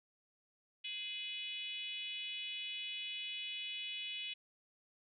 sine tone with frequency modulation, 2960 Hz, F#7, in tune, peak -40 dBFS, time 0.84-4.34 s, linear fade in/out 10 ms, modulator 439 Hz, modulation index 1.3, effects none

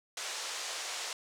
white band-pass noise, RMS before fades -39 dBFS, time 0.17-1.13 s, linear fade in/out 2 ms, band 460 to 7400 Hz, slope 24 dB/octave, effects none

